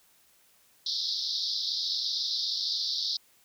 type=band-pass noise; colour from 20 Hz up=white; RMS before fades=-31 dBFS; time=0.86-3.17 s; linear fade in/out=5 ms; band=3600 to 5300 Hz; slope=96 dB/octave; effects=white hiss -63 dBFS RMS until 3.44 s